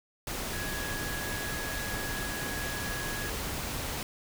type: tone in noise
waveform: sine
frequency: 1669 Hz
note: G#6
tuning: 8 cents sharp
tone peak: -38 dBFS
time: 0.53-3.3 s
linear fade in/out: 2 ms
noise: pink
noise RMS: -35 dBFS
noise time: 0.27-4.03 s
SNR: -6 dB
effects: none